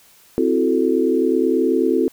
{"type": "chord", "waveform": "sine", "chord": "F# half-diminished seventh", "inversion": "second", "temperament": "equal", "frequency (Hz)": [261.6, 329.6, 370, 440], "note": ["C4", "E4", "F#4", "A4"], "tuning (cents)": [0, 0, 0, 0], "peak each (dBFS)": -20, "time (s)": [0.38, 2.08], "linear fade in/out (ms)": 0, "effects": ["white hiss -51 dBFS RMS until 2.12 s"]}